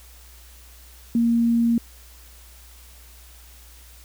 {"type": "tone", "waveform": "sine", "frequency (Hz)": 233.1, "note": "A#3", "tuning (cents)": 0, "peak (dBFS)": -16, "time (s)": [1.15, 1.78], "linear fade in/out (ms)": 2, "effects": ["added 60 Hz sine -46 dBFS peak until 4.04 s", "white hiss -50 dBFS RMS until 4.04 s"]}